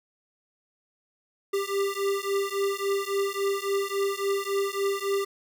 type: beating tone pair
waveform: square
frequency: 394.4 / 398 Hz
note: G4 / G4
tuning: +11 / +26 cents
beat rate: 3.6 Hz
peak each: -29 dBFS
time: 1.53-5.25 s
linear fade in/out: 10 ms
effects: none